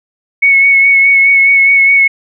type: tone with vibrato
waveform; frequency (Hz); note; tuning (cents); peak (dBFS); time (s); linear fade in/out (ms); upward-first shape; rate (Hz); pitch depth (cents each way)
sine; 2208; C#7; -7; -4; 0.42-2.08; 10; sine; 4.8; 21
effects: none